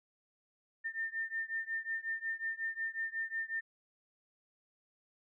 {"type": "beating tone pair", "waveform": "sine", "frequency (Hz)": [1803, 1808.5], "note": ["A6", "A6"], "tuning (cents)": [42, 47], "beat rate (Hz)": 5.5, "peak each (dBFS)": [-38, -39], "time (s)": [0.84, 3.61], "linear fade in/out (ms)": 20, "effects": []}